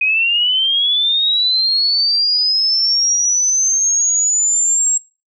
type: linear sweep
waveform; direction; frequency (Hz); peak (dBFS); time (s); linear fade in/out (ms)
sine; up; 2489 to 7610; -12; 0.01-4.98; 5
effects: noise-tail reverb RT60 0.3 s tail -23 dB re dry